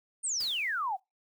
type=exponential sweep; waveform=sine; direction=down; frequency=9110 to 718 Hz; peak=-29 dBFS; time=0.23-0.97 s; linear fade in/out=20 ms
type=noise with exponential decay; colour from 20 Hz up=white; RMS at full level=-43 dBFS; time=0.4-1 s; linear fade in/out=5 ms; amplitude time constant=130 ms
effects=noise-tail reverb RT60 0.2 s tail -24 dB re dry